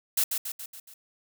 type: noise with echo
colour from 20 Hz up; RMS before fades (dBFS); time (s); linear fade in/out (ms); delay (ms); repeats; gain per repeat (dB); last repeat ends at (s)
blue; -24; 0.17-0.24; 5; 140; 5; -5; 0.94
effects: none